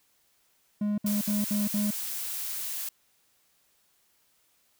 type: tone bursts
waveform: triangle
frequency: 207.7 Hz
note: G#3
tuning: in tune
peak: -23 dBFS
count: 5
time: 0.81-1.908 s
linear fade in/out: 5 ms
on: 170 ms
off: 62 ms
type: noise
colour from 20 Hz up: blue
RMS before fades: -34 dBFS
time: 1.06-2.89 s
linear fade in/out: 5 ms
effects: white hiss -68 dBFS RMS until 4.79 s